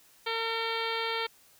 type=harmonic tone; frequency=454.4 Hz; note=A#4; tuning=44 cents flat; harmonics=1 / 2 / 3 / 4 / 5 / 6 / 7 / 8 / 9 / 10; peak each=-35 / -36 / -37 / -40 / -37 / -44 / -38 / -41 / -43 / -45 dBFS; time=0.26-1.27 s; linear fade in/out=10 ms; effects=white hiss -60 dBFS RMS until 1.59 s